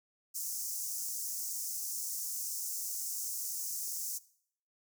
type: high-pass noise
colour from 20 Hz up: pink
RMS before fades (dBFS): -38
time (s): 0.34-4.19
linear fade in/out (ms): 20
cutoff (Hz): 5600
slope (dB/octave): 48
effects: noise-tail reverb RT60 0.6 s tail -19 dB re dry